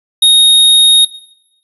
square tone, 3729 Hz, A#7, in tune, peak -4 dBFS, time 0.22-1.05 s, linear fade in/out 5 ms, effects noise-tail reverb RT60 0.9 s tail -19 dB re dry + resampled to 32000 Hz

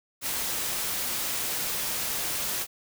white noise, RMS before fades -30 dBFS, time 0.21-2.67 s, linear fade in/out 50 ms, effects none

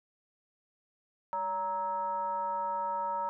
sine tone with frequency modulation, 935 Hz, A#5, 5 cents sharp, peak -30 dBFS, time 1.33-3.29 s, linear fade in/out 0 ms, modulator 366 Hz, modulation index 0.66, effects none

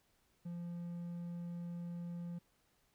triangle tone, 172.7 Hz, F3, 19 cents flat, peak -39 dBFS, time 0.45-2.39 s, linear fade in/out 10 ms, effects pink hiss -75 dBFS RMS until 2.94 s

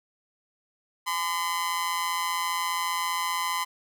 sawtooth tone with amplitude modulation, 1019 Hz, C6, 46 cents flat, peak -19 dBFS, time 1.06-3.65 s, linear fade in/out 20 ms, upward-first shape sine, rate 175 Hz, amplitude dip 75%, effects none

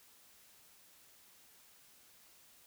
silence, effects white hiss -63 dBFS RMS until 2.66 s

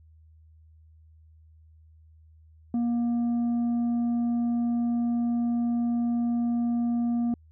sine tone with tanh clipping, 237 Hz, A#3, 29 cents sharp, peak -24 dBFS, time 2.74-7.34 s, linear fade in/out 2 ms, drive 4 dB, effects added 79 Hz sine -52 dBFS peak until 7.51 s

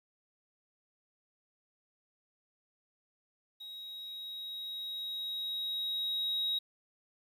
triangle tone with level ramp, 3804 Hz, A#7, 34 cents sharp, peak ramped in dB -42 to -27 dBFS, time 3.6-6.59 s, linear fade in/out 10 ms, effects tanh soft clip ceiling -25 dBFS + 11-bit

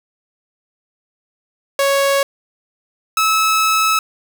sawtooth tone pair in turn, 554.4 / 1298.6 Hz, C#5 / E6, 0 / -26 cents, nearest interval octave + minor third, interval 1474 cents, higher second, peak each -9 dBFS, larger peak neither, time 1.79-2.23 / 3.17-3.99 s, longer second, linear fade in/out 2 ms, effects none

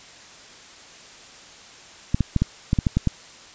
clicks, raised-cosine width 5 ms, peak -6 dBFS, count 9, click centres 2.145 / 2.207 / 2.363 / 2.42 / 2.731 / 2.788 / 2.868 / 2.97 / 3.073 s, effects white hiss -45 dBFS RMS until 3.54 s + resampled to 16000 Hz

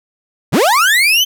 35% pulse linear sweep, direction up, 81.7 to 3136 Hz, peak -7 dBFS, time 0.52-1.25 s, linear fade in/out 20 ms, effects none

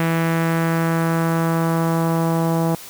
sawtooth tone with low-pass filter sweep, 164.81 Hz, E3, in tune, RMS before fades -19 dBFS, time 0-2.75 s, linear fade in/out 0 ms, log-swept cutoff 2200 to 860 Hz, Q 1.6, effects white hiss -38 dBFS RMS until 2.89 s

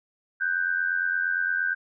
sine tone pair together, 1493.3 / 1582 Hz, F#6 / G6, +16 / +15 cents, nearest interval minor second, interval 99 cents, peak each -27 / -25 dBFS, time 0.4-1.75 s, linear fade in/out 20 ms, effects none

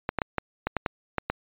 clicks, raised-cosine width 0.5 ms, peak -10 dBFS, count 9, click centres 0.091 / 0.187 / 0.218 / 0.383 / 0.67 / 0.767 / 0.862 / 1.183 / 1.3 s, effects resampled to 8000 Hz

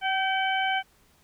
harmonic tone with a mistuned harmonic, 764 Hz, G5, 45 cents flat, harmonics 1 / 2 / 3 / 4, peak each -26 / -29 / -31 / -32 dBFS, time 0.01-0.83 s, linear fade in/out 50 ms, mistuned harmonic 2, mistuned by +27 cents, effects pink hiss -62 dBFS RMS until 1.23 s

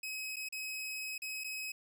sawtooth tone with dropouts, 2547 Hz, D#7, 40 cents sharp, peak -35 dBFS, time 0.03-1.72 s, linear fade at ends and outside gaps 5 ms, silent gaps 0.36-0.366 / 0.488-0.524 / 1.18-1.219 / 1.438-1.443 s, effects none

